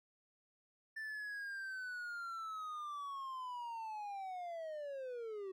triangle linear sweep, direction down, 1776 to 372.6 Hz, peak -40 dBFS, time 0.96-5.52 s, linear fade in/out 10 ms, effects none

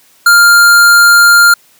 square tone, 1400 Hz, F6, 4 cents sharp, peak -3 dBFS, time 0.26-1.54 s, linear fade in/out 5 ms, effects white hiss -47 dBFS RMS until 1.79 s + high-pass 100 Hz 12 dB/octave

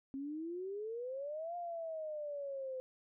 sine exponential two-way sweep, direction up then down, 266.1 to 706 to 512 Hz, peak -39 dBFS, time 0.14-2.8 s, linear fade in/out 0 ms, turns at 1.56 s, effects none

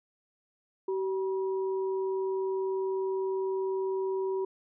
sine tone pair together, 382.1 / 963.9 Hz, G4 / B5, -44 / -42 cents, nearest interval octave + major third, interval 1602 cents, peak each -28 / -40 dBFS, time 0.88-4.45 s, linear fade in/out 5 ms, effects none

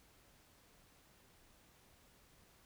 silence, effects pink hiss -67 dBFS RMS until 2.65 s

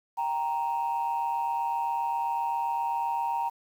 sine tone pair together, 784.7 / 932.3 Hz, G5 / A#5, +2 / 0 cents, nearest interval minor third, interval 298 cents, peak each -30 / -26 dBFS, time 0.17-3.5 s, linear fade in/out 20 ms, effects tanh soft clip ceiling -22 dBFS + 9-bit

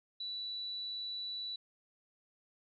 sine tone, 3951 Hz, B7, in tune, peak -38 dBFS, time 0.2-1.56 s, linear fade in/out 5 ms, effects none

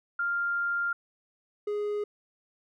sine / triangle tone pair in turn, 1396.9 / 415.3 Hz, F6 / G#4, 0 / 0 cents, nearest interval octave + major sixth, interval 2100 cents, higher first, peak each -26 dBFS, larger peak neither, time 0.19-0.93 / 1.67-2.04 s, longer first, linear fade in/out 5 ms, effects none

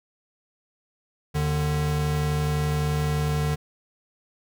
square tone pair together, 77.78 / 149.4 Hz, D#2 / D3, 0 / +30 cents, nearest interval major seventh, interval 1130 cents, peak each -29 / -24 dBFS, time 1.34-3.56 s, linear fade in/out 20 ms, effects none

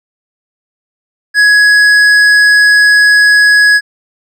triangle tone with hard clipping, 1674 Hz, G#6, 13 cents sharp, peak -5 dBFS, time 1.34-3.81 s, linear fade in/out 50 ms, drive 12 dB, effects none

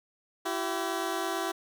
15% pulse tone pair together, 334.4 / 383.4 Hz, E4 / G4, +25 / -38 cents, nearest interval major second, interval 237 cents, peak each -26 dBFS, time 0.45-1.52 s, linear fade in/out 10 ms, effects none

